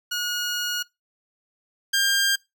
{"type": "tone pair in turn", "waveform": "15% pulse", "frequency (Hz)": [1444, 1599.6], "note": ["F#6", "G6"], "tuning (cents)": [-43, 35], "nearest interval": "major second", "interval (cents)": 178, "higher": "second", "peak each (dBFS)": [-18, -12], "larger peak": "second", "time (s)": [[0.11, 0.83], [1.93, 2.36]], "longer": "first", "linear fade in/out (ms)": 10, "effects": ["noise-tail reverb RT60 0.2 s tail -22 dB re dry"]}